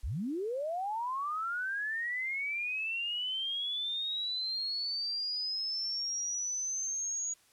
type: linear sweep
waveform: sine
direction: up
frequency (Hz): 36.46 to 6750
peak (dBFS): -32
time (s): 0.03-7.34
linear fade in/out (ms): 10
effects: white hiss -65 dBFS RMS until 7.52 s + low-pass 11000 Hz 12 dB/octave